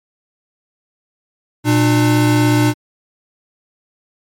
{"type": "tone pair together", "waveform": "square", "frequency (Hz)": [119, 300.3], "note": ["A#2", "D4"], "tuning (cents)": [36, 39], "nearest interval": "octave + major third", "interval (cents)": 1603, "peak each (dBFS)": -14, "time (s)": [1.64, 2.74], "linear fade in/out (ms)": 50, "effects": ["MP3 64 kbps"]}